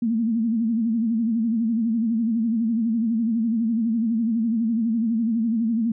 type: tone with vibrato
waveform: sine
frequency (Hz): 227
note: A#3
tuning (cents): -46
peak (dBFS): -19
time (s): 0.02-5.92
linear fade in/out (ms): 5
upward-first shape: sine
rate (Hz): 12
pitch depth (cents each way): 89
effects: none